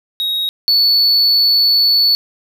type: tone pair in turn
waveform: triangle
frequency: 3783 / 4445 Hz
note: A#7 / C#8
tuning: +25 / +4 cents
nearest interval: minor third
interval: 279 cents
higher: second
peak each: -14 / -8 dBFS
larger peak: second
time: 0.2-0.49 / 0.68-2.15 s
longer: second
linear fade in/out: 0 ms
effects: none